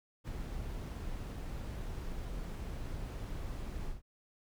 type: noise with ADSR envelope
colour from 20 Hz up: brown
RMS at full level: -38 dBFS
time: 0.24-4.02 s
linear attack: 37 ms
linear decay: 6 ms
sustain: -2 dB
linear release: 160 ms
effects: none